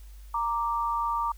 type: tone pair together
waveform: sine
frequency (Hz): 930.5 / 1174.7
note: A#5 / D6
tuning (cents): -3 / 0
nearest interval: major third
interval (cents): 403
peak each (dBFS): -28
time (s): 0.34-1.32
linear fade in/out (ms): 5
effects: added 50 Hz sine -43 dBFS peak until 1.37 s + white hiss -60 dBFS RMS until 1.37 s